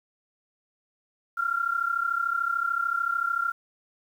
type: tone pair together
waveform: sine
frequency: 1365 / 1398.5 Hz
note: F6 / F6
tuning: -40 / +2 cents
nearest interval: unison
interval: 42 cents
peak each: -27 dBFS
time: 1.37-3.52 s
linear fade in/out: 10 ms
effects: 9-bit